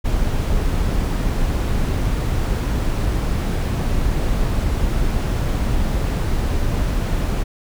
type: noise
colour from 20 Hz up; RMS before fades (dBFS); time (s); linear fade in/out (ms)
brown; -19; 0.04-7.44; 20
effects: none